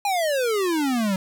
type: exponential sweep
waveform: square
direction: down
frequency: 830.6 to 185 Hz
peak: -21 dBFS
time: 0.05-1.16 s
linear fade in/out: 2 ms
effects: 10-bit

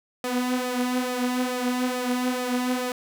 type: tone with flanger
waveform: sawtooth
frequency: 250 Hz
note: B3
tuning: 21 cents sharp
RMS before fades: -26 dBFS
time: 0.24-2.92 s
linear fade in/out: 2 ms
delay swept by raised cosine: 1.6 to 5.1 ms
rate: 2.3 Hz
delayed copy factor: +0.6
effects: none

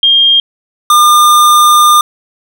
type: tone pair in turn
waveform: sine / square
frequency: 3216 / 1204.6 Hz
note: G7 / D6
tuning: +44 / +44 cents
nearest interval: octave + perfect fourth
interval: 1700 cents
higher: first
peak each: -4 dBFS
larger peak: neither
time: 0.03-0.4 / 0.9-2.01 s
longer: second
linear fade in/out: 2 ms
effects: none

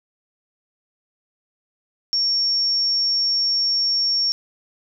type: tone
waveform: sine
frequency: 5500 Hz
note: F8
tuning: 27 cents flat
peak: -17 dBFS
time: 2.13-4.32 s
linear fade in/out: 0 ms
effects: none

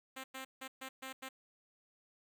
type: tone bursts at uneven times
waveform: 5% pulse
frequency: 263.8 Hz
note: C4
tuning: 14 cents sharp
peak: -32 dBFS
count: 6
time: 0.16-0.24 / 0.34-0.45 / 0.61-0.68 / 0.81-0.89 / 1.02-1.13 / 1.22-1.29 s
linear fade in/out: 10 ms
effects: none

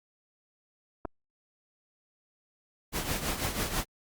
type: clicks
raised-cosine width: 1 ms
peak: -21 dBFS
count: 2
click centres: 1.051 / 1.054 s
type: noise with tremolo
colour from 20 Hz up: pink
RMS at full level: -29 dBFS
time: 2.92-3.85 s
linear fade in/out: 50 ms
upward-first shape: triangle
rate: 6.1 Hz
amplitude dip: 70%
effects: Opus 48 kbps

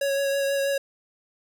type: tone with vibrato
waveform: square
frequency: 554.4 Hz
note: C#5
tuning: in tune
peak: -23 dBFS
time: 0.01-0.78 s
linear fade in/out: 5 ms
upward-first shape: triangle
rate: 6.2 Hz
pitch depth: 18 cents each way
effects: none

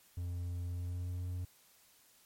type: tone with pitch glide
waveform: triangle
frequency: 87.9 to 90.06 Hz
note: F2 to F#2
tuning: +12 to -46 cents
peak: -34 dBFS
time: 0.17-1.45 s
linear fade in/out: 5 ms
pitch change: +42 cents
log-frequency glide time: 0.68-1.28 s
effects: white hiss -65 dBFS RMS until 2.25 s + MP3 64 kbps

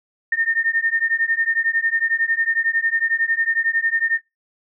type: beating tone pair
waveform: sine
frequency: 1817 / 1828 Hz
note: A#6 / A#6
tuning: -45 / -34 cents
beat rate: 11 Hz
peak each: -20 / -20 dBFS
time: 0.32-4.19 s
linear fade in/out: 5 ms
effects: noise-tail reverb RT60 0.2 s tail -20 dB re dry

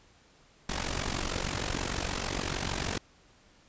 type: noise with amplitude modulation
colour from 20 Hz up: pink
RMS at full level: -29 dBFS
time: 0.69-2.98 s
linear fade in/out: 5 ms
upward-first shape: sine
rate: 46.5 Hz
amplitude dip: 80%
effects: pink hiss -61 dBFS RMS until 3.68 s + resampled to 16000 Hz

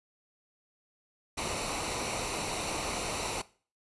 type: noise with comb filter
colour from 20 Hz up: pink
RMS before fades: -34 dBFS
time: 1.37-3.42 s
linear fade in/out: 10 ms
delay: 0.6 ms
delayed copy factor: -0.6
effects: noise-tail reverb RT60 0.4 s tail -19 dB re dry + resampled to 24000 Hz

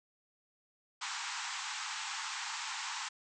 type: band-pass noise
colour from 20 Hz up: pink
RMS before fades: -40 dBFS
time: 1.01-3.09 s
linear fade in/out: 10 ms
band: 810 to 8000 Hz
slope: 96 dB/octave
effects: none

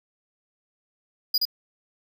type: tone with echo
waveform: square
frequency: 4900 Hz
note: D#8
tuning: 27 cents flat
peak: -19 dBFS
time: 1.34-1.38 s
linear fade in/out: 5 ms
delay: 73 ms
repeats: 1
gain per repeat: -2 dB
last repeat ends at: 1.453 s
effects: none

